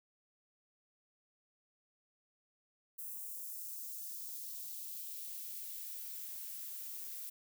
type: noise with high-pass filter sweep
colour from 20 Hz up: violet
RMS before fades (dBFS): -45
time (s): 2.98-7.3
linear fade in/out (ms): 10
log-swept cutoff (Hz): 9100 to 890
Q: 1.1
effects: none